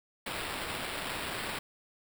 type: noise with sample-and-hold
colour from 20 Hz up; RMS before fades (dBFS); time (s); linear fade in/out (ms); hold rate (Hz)
blue; -37; 0.26-1.59; 5; 6300
effects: none